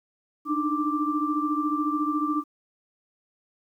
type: tone cluster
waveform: sine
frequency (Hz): 295.9 / 309.9 / 1177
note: D4 / D#4 / D6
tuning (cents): +13 / -7 / +3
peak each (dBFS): -27 / -29 / -27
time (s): 0.45-2.44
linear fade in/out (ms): 50
effects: 10-bit